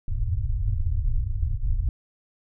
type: low-pass noise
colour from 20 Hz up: pink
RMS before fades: -24 dBFS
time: 0.08-1.89 s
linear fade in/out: 2 ms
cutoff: 120 Hz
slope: 96 dB/octave
effects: none